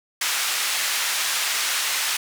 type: band-pass noise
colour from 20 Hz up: pink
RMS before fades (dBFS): -24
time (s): 0.21-2.17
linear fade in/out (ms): 5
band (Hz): 1600 to 12000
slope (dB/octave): 12
effects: none